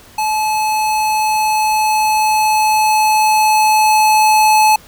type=tone with level ramp; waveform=square; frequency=861 Hz; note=A5; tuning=38 cents flat; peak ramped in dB=-15 to -8 dBFS; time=0.18-4.76 s; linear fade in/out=5 ms; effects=pink hiss -42 dBFS RMS until 4.87 s